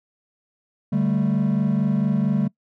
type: chord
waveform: triangle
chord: D suspended fourth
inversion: none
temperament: just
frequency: 146.83 / 195.78 / 220.2 Hz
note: D3 / G3 / A3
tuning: 0 / -2 / +2 cents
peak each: -21 / -19 / -20 dBFS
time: 0.92-2.48 s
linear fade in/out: 10 ms
effects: noise-tail reverb RT60 0.1 s tail -24 dB re dry + tanh soft clip ceiling -9 dBFS